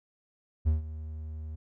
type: tone with ADSR envelope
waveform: triangle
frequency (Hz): 77.78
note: D#2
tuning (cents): 0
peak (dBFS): -18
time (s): 0.65-1.56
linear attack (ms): 26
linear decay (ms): 140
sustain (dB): -16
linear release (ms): 12
effects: none